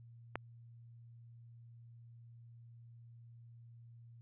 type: click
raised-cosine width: 0.5 ms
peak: -22 dBFS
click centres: 0.356 s
effects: added 117 Hz sine -54 dBFS peak until 4.21 s + resampled to 8000 Hz